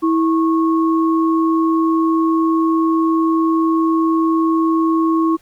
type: tone pair together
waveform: sine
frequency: 325.6 / 1096.2 Hz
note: E4 / C#6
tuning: -21 / -20 cents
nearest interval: octave + major sixth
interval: 2101 cents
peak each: -13 / -20 dBFS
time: 0.02-5.37 s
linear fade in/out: 20 ms
effects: pink hiss -53 dBFS RMS until 5.41 s